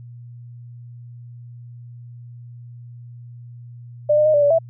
sine tone with pitch steps, 596 / 605 / 618 / 584 / 576 / 657 Hz, D5 / D#5 / D#5 / D5 / D5 / E5, +25 / -49 / -12 / -10 / -34 / -6 cents, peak -12 dBFS, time 4.09-4.588 s, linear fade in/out 10 ms, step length 83 ms, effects added 120 Hz sine -36 dBFS peak until 4.69 s

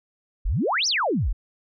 sine exponential two-way sweep, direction up then down, 32.7 to 6272 to 32.7 Hz, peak -20 dBFS, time 0.45-1.33 s, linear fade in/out 10 ms, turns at 0.87 s, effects none

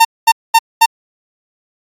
45% pulse tone bursts, 908 Hz, A#5, 46 cents flat, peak -4 dBFS, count 4, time 0-0.86 s, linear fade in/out 10 ms, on 50 ms, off 220 ms, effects AAC 48 kbps

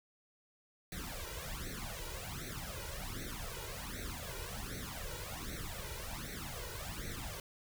pink noise with flanger, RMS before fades -43 dBFS, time 0.92-7.4 s, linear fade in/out 2 ms, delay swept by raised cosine 0.49 to 2.09 ms, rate 1.3 Hz, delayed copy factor +0.95, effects none

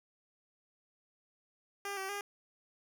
10% pulse tone with pitch steps, 400.7 / 384.6 / 405.3 Hz, G4 / G4 / G#4, +38 / -33 / -42 cents, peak -29 dBFS, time 1.85-2.21 s, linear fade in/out 2 ms, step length 120 ms, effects none

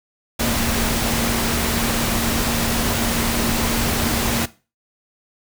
sine tone in noise, 231.6 Hz, A#3, 11 cents flat, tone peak -24 dBFS, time 0.39-4.46 s, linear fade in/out 10 ms, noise pink, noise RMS -21 dBFS, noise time 0.39-4.46 s, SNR -6 dB, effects noise-tail reverb RT60 0.3 s tail -17 dB re dry

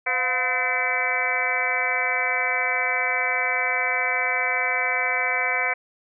harmonic tone with a mistuned harmonic, 255.1 Hz, C4, 44 cents flat, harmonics 2 / 3 / 4 / 5 / 6 / 7 / 8 / 9, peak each -33 / -30 / -32 / -34 / -30 / -32 / -26 / -25 dBFS, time 0.06-5.74 s, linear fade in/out 10 ms, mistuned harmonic 3, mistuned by -110 cents, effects none

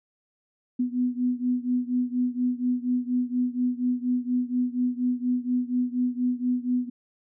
sine beating tone pair, 246.9 / 251.1 Hz, B3 / B3, 0 / +29 cents, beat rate 4.2 Hz, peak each -25 / -27 dBFS, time 0.79-6.9 s, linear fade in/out 10 ms, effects none

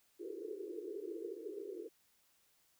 white band-pass noise, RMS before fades -45 dBFS, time 0.19-1.89 s, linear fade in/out 20 ms, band 330 to 460 Hz, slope 96 dB/octave, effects white hiss -73 dBFS RMS until 2.79 s

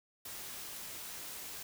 white noise, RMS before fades -45 dBFS, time 0.25-1.63 s, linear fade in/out 5 ms, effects none

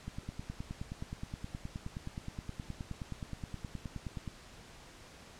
click train, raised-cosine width 5 ms, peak -27 dBFS, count 41, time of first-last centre 0.08-4.277 s, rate 9.53 Hz, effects pink hiss -54 dBFS RMS until 5.39 s + low-pass 8000 Hz 12 dB/octave

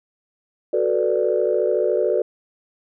sine chord, B minor seventh, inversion second, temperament equal, 370 / 440 / 493.9 / 587.3 Hz, F#4 / A4 / B4 / D5, 0 / 0 / 0 / 0 cents, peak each -22 dBFS, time 0.73-2.22 s, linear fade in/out 5 ms, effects tanh soft clip ceiling -7 dBFS

